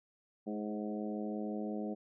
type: harmonic tone with a mistuned harmonic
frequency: 105.7 Hz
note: G#2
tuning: 31 cents sharp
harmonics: 2 / 3 / 4 / 5 / 6 / 7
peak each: -38 / -42 / -44 / -46 / -48 / -49 dBFS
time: 0.46-1.95 s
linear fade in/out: 20 ms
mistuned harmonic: 4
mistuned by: -22 cents
effects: none